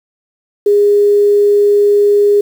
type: tone with quantisation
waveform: sine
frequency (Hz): 410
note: G#4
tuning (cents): -22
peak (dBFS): -6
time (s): 0.66-2.41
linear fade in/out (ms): 5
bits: 6
effects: none